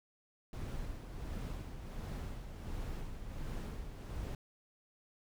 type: noise with tremolo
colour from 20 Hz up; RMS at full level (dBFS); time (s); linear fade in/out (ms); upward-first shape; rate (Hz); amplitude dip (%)
brown; -40; 0.53-4.35; 2; sine; 1.4; 50
effects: none